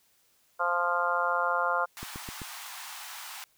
harmonic tone, 174.61 Hz, F3, in tune, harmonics 3 / 4 / 5 / 6 / 7 / 8, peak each -33 / -33 / -34 / -31 / -32 / -30 dBFS, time 0.59-1.86 s, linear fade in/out 20 ms
pink high-pass noise, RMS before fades -42 dBFS, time 1.97-3.44 s, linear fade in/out 0 ms, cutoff 770 Hz, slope 48 dB/octave
click train, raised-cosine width 3 ms, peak -27 dBFS, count 4, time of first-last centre 2.03-2.418 s, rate 7.74 Hz
effects white hiss -67 dBFS RMS until 3.57 s

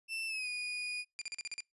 35% pulse tone with pitch glide, 2668 to 2461 Hz, E7 to D#7, +20 to -20 cents, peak -34 dBFS, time 0.08-1.05 s, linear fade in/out 50 ms, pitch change -140 cents, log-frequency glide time 0.27-0.48 s
20% pulse tone bursts, 2396 Hz, D7, 34 cents sharp, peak -33 dBFS, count 7, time 1.19-1.605 s, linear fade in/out 0 ms, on 25 ms, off 40 ms
effects noise-tail reverb RT60 0.2 s tail -26 dB re dry + resampled to 24000 Hz

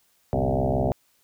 sine tone with frequency modulation, 255.4 Hz, C4, 42 cents flat, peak -20 dBFS, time 0.33-0.92 s, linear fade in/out 0 ms, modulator 66.2 Hz, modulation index 7.1, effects white hiss -65 dBFS RMS until 1.23 s

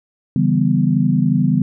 sine chord, C# half-diminished seventh, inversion none, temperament equal with one note detuned, 141.83 / 164.81 / 196 / 246.9 Hz, C#3 / E3 / G3 / B3, +40 / 0 / 0 / 0 cents, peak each -18 dBFS, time 0.36-1.62 s, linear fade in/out 2 ms, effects none

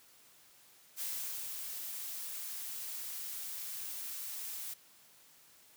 blue noise with ADSR envelope, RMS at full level -38 dBFS, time 0.96-4.74 s, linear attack 47 ms, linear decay 470 ms, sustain -4 dB, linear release 8 ms, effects white hiss -62 dBFS RMS until 5.76 s + high-pass 80 Hz 12 dB/octave

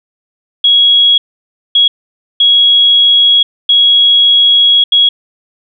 sine tone bursts at uneven times, 3322 Hz, G#7, in tune, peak -4 dBFS, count 5, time 0.64-1.18 / 1.75-1.88 / 2.4-3.43 / 3.69-4.84 / 4.92-5.09 s, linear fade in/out 5 ms, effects none

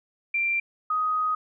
sine tone pair in turn, 2364 / 1252.3 Hz, D7 / D#6, +11 / +11 cents, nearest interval major seventh, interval 1100 cents, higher first, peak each -22 / -22 dBFS, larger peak neither, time 0.34-0.6 / 0.9-1.35 s, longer second, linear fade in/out 5 ms, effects none

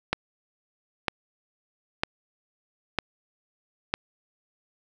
click train, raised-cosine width 0.3 ms, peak -7 dBFS, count 5, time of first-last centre 0.13-3.94 s, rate 1.05 Hz, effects none

